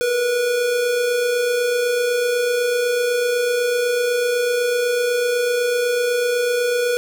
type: tone pair together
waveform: square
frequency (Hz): 458.7 / 486.7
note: A#4 / B4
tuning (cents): -28 / -25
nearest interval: minor second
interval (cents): 103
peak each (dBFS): -30 / -18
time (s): 0.01-6.97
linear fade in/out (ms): 0
effects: none